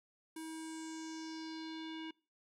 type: tone with low-pass filter sweep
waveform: square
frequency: 320 Hz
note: D#4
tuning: 49 cents sharp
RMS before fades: -45 dBFS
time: 0.36-2.11 s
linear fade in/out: 5 ms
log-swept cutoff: 11000 to 3000 Hz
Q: 3.7
effects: noise-tail reverb RT60 0.4 s tail -24 dB re dry